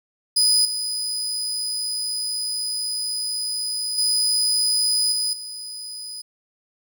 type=tone with level steps; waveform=30% pulse; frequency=4978 Hz; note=D#8; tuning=in tune; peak=-12 / -21 / -15 / -18 / -29 dBFS; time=0.36-6.22 s; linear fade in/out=10 ms; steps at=0.65 / 3.98 / 5.12 / 5.33 s; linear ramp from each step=2 ms; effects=none